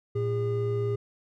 triangle tone pair together, 114.5 / 406.6 Hz, A#2 / G#4, -31 / -37 cents, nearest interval octave + minor seventh, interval 2194 cents, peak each -26 dBFS, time 0.15-0.96 s, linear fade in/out 10 ms, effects none

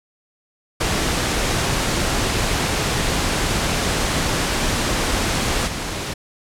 pink noise with level steps, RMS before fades -20 / -26 dBFS, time 0.8-6.14 s, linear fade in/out 10 ms, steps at 5.66 s, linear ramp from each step 20 ms, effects low-pass 9000 Hz 12 dB/octave

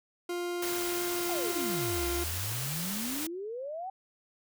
40% pulse tone with pitch glide, 351 to 348.4 Hz, F4 to F4, +9 to -4 cents, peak -31 dBFS, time 0.29-2.24 s, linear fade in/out 5 ms, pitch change -13 cents, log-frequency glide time 1.17-1.25 s
white noise, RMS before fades -36 dBFS, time 0.62-3.27 s, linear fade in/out 5 ms
sine exponential two-way sweep, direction down then up, 784 to 60 to 784 Hz, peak -35 dBFS, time 1.29-3.9 s, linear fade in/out 5 ms, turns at 2.07 s
effects none

